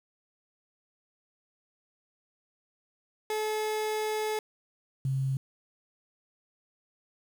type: tone pair in turn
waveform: 30% pulse / sine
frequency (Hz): 430.2 / 133.99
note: A4 / C3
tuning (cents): -39 / +42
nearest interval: octave + minor sixth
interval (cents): 2019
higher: first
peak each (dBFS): -26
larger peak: neither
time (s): 3.3-4.39 / 5.05-5.37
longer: first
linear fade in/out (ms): 2
effects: 9-bit